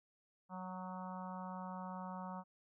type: harmonic tone with a mistuned harmonic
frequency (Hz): 185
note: F#3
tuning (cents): 0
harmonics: 1 / 3 / 4 / 5 / 6 / 7 / 8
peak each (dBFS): -46 / -54 / -52 / -49 / -53 / -55 / -64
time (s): 0.49-2.44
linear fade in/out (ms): 50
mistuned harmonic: 7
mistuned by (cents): -24
effects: none